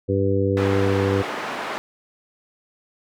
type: harmonic tone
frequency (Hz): 98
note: G2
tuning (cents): 0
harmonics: 1 / 2 / 3 / 4 / 5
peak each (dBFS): -22 / -28 / -25 / -24 / -23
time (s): 0.08-1.23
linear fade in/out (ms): 20
type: band-pass noise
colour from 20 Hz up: white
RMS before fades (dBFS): -29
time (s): 0.57-1.78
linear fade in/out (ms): 0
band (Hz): 260 to 1500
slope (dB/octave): 12
effects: none